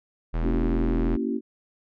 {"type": "tone", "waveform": "square", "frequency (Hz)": 41.32, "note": "E1", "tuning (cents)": 5, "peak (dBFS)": -24, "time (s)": [0.33, 1.17], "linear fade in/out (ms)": 20}
{"type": "chord", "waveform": "sine", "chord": "A# diminished seventh", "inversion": "none", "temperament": "equal with one note detuned", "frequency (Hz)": [233.1, 277.2, 329.6, 383], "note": ["A#3", "C#4", "E4", "G4"], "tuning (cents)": [0, 0, 0, -40], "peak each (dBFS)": [-28, -29, -31, -32], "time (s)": [0.41, 1.41], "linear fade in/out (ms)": 50}
{"effects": ["low-pass 2000 Hz 12 dB/octave"]}